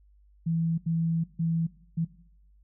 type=tone bursts at uneven times; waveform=sine; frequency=164.81 Hz; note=E3; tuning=in tune; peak=-24 dBFS; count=4; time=0.46-0.78 / 0.86-1.24 / 1.39-1.67 / 1.97-2.05 s; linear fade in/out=10 ms; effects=noise-tail reverb RT60 0.7 s tail -18 dB re dry + added 50 Hz sine -56 dBFS peak until 2.63 s